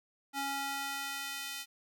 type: tone with high-pass filter sweep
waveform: square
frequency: 277.1 Hz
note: C#4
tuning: 1 cent flat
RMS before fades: -38 dBFS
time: 0.33-1.66 s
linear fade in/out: 50 ms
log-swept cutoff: 630 to 2700 Hz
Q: 0.9
effects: none